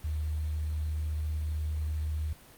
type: tone with quantisation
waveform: sine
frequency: 76.7 Hz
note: D#2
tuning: 24 cents flat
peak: -29 dBFS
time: 0.04-2.33 s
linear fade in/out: 5 ms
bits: 9
effects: pink hiss -54 dBFS RMS until 2.57 s + Opus 32 kbps